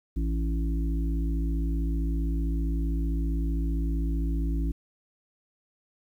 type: harmonic tone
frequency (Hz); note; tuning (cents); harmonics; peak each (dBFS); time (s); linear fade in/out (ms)
55.4; A1; +13; 1 / 3 / 5 / 6; -25 / -35 / -35 / -40; 0.16-4.72; 10
effects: 10-bit